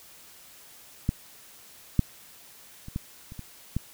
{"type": "clicks", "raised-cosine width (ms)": 5, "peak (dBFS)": [-11, -7, -27, -17, -29, -25, -14], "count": 7, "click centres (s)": [1.091, 1.993, 2.884, 2.961, 3.321, 3.393, 3.766], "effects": ["white hiss -51 dBFS RMS until 3.93 s"]}